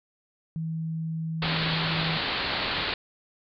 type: tone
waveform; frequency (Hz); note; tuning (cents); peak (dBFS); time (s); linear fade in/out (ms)
sine; 161.5; E3; -35; -28; 0.56-2.17; 0
type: low-pass noise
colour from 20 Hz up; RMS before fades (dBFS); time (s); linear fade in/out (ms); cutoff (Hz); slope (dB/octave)
white; -29; 1.42-2.94; 2; 4500; 96
effects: none